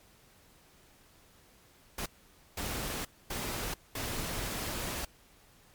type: noise bursts at uneven times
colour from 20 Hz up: pink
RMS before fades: -36 dBFS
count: 4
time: 1.98-2.06 / 2.57-3.05 / 3.3-3.74 / 3.95-5.05 s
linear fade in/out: 5 ms
effects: pink hiss -61 dBFS RMS until 5.74 s + MP3 96 kbps